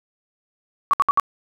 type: tone bursts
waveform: sine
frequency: 1132 Hz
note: C#6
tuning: 36 cents sharp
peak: -12 dBFS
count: 4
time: 0.91-1.198 s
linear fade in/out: 0 ms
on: 24 ms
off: 64 ms
effects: none